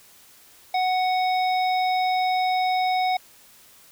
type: harmonic tone with a mistuned harmonic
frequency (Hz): 740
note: F#5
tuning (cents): 0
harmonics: 1 / 3 / 5 / 7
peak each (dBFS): -20 / -30 / -34 / -37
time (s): 0.74-3.17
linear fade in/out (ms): 5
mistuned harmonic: 5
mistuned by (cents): +25
effects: white hiss -52 dBFS RMS until 3.91 s